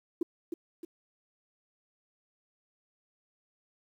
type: tone with echo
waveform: sine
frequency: 338.6 Hz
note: E4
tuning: 46 cents sharp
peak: -24 dBFS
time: 0.21-0.23 s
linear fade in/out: 5 ms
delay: 310 ms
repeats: 2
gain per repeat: -7 dB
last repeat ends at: 0.85 s
effects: tanh soft clip ceiling -21 dBFS + 10-bit

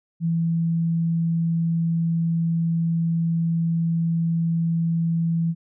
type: tone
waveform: sine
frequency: 166.1 Hz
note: E3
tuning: 13 cents sharp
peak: -19 dBFS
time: 0.2-5.55 s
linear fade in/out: 50 ms
effects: none

